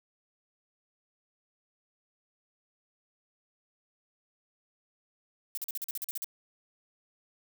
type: noise bursts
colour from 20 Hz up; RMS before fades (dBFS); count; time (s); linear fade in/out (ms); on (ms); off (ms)
violet; -35; 11; 5.55-6.244; 0; 24; 43
effects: none